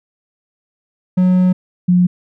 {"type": "tone pair in turn", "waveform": ["triangle", "sine"], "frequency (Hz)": [183, 178.92], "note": ["F#3", "F3"], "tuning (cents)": [-19, 42], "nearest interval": "unison", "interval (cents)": 39, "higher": "first", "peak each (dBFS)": [-7, -8], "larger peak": "first", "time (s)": [[1.17, 1.53], [1.88, 2.07]], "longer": "first", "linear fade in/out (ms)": 10, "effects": []}